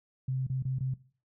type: tone with dropouts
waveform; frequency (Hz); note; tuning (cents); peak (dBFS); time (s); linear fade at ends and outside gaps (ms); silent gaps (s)
sine; 130.9; C3; +1; -28; 0.28-0.94; 5; 0.468-0.498 / 0.625-0.651 / 0.787-0.806
effects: noise-tail reverb RT60 0.4 s tail -18 dB re dry